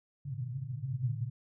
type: band-pass noise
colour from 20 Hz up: white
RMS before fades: -36 dBFS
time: 0.25-1.3 s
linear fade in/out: 5 ms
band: 110 to 140 Hz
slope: 96 dB/octave
effects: none